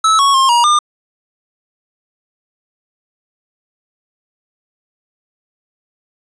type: tone with pitch steps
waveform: square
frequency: 1303 / 1109 / 1066 / 951 / 1206 Hz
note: E6 / C#6 / C6 / A#5 / D6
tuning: -20 / 0 / +32 / +34 / +46 cents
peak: -9 dBFS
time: 0.04-0.79 s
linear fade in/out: 5 ms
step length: 150 ms
effects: resampled to 22050 Hz + 7-bit